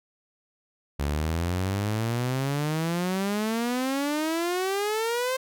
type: exponential sweep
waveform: sawtooth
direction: up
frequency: 69.7 to 527 Hz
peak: -21 dBFS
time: 0.99-5.37 s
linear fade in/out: 10 ms
effects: none